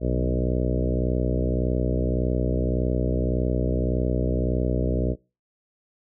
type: harmonic tone with a mistuned harmonic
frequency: 61.74 Hz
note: B1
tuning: in tune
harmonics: 1 / 2 / 3 / 4 / 5 / 6 / 7 / 8 / 9 / 10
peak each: -25 / -28 / -30 / -31 / -32 / -33 / -33 / -34 / -35 / -35 dBFS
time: 0-5.16 s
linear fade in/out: 50 ms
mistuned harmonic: 2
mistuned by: +24 cents
effects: noise-tail reverb RT60 0.3 s tail -24 dB re dry